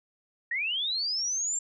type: linear sweep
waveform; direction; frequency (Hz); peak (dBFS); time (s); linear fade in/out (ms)
sine; up; 1828 to 7460; -27; 0.51-1.59; 5
effects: none